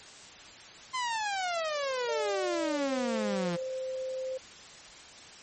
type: exponential sweep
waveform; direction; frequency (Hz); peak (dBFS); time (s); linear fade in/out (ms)
sawtooth; down; 1046.5 to 167.6; -26; 0.93-3.57; 20
type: tone with pitch glide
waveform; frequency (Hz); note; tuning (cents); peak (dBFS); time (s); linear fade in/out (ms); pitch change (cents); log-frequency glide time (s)
sine; 598 to 520.6; D5 to C5; +31 to -9; -32; 2.08-4.38; 10; -240; 2.61-3.05
effects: white hiss -49 dBFS RMS until 5.42 s + MP3 32 kbps